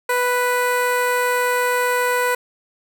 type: tone with notch filter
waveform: 15% pulse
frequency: 493.9 Hz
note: B4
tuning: in tune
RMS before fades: -19 dBFS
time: 0.09-2.35 s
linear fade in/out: 5 ms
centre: 5100 Hz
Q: 1.7
effects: none